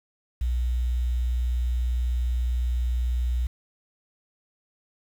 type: tone with quantisation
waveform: sine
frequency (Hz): 60.9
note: B1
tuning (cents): -24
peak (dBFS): -22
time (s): 0.41-3.47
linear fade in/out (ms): 5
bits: 8
effects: none